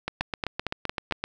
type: two click trains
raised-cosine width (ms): 0.3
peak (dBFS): -12 / -11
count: 10 / 5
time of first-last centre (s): 0.08-1.24 / 0.21-1.123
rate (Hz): 7.76 / 4.38
effects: none